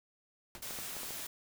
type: noise with exponential decay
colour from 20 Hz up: pink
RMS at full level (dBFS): -42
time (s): 0.55-0.68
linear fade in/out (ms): 0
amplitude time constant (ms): 27
type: noise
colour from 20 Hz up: white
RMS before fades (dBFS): -42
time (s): 0.62-1.27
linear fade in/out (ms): 5
type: clicks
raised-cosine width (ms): 1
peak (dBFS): -32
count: 5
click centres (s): 0.708 / 0.788 / 0.967 / 1.033 / 1.107
effects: none